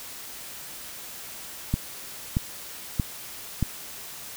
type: click train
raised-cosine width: 5 ms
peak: -10 dBFS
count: 4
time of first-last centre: 1.74-3.627 s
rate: 1.59 Hz
effects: white hiss -40 dBFS RMS until 4.36 s